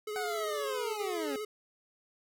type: tone with vibrato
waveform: square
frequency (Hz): 423.5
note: G#4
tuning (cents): +34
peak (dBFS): -36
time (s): 0.07-1.45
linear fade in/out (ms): 5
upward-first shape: triangle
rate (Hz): 15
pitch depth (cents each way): 38
type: linear sweep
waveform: 25% pulse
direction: down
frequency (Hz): 753 to 261.6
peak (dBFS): -31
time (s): 0.16-1.36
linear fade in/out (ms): 0
effects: none